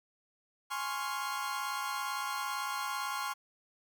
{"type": "chord", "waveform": "40% pulse", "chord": "Db major seventh", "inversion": "second", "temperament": "equal with one note detuned", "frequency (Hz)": [830.6, 1046.5, 1104.3, 1396.9], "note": ["Ab5", "C6", "Db6", "F6"], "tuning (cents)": [0, 0, -7, 0], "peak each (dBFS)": [-40, -38, -39, -39], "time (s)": [0.7, 3.34], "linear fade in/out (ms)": 20, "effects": []}